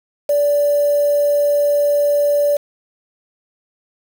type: tone with quantisation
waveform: sine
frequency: 580 Hz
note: D5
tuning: 22 cents flat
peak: -12 dBFS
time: 0.29-2.57 s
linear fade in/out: 5 ms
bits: 5
effects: none